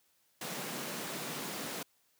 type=high-pass noise; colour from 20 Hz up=pink; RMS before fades=-40 dBFS; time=0.41-1.83 s; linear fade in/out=5 ms; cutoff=140 Hz; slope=48 dB/octave; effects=white hiss -72 dBFS RMS until 2.19 s + high-pass 60 Hz 12 dB/octave